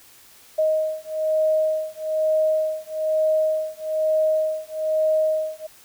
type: beating tone pair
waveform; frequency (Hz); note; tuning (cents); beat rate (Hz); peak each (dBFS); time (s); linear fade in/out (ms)
sine; 625 / 626.1; D#5 / D#5; +8 / +11; 1.1; -22; 0.58-5.67; 10
effects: white hiss -50 dBFS RMS until 5.84 s